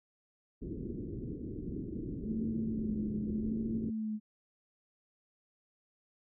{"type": "low-pass noise", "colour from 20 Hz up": "white", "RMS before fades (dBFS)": -40, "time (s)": [0.61, 3.91], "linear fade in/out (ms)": 20, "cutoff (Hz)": 380, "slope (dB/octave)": 48}
{"type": "tone with vibrato", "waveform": "sine", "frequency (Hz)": 217.8, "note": "A3", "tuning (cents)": -17, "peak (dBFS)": -33, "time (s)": [2.24, 4.2], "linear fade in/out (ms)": 50, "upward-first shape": "sine", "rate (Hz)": 0.84, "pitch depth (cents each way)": 47}
{"effects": []}